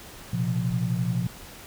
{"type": "chord", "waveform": "sine", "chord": "Bb suspended second", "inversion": "none", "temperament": "equal with one note detuned", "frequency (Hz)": [119.06, 130.81, 174.61], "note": ["Bb2", "C3", "F3"], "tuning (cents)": [37, 0, 0], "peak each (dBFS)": [-27, -29, -27], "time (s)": [0.33, 1.27], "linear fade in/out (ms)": 5, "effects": ["pink hiss -44 dBFS RMS until 1.66 s"]}